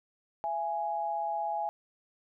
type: tone pair together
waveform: sine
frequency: 674.7 / 831 Hz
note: E5 / G#5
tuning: +40 / +1 cents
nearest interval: major third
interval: 361 cents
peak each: -35 / -31 dBFS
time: 0.44-1.69 s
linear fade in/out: 0 ms
effects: none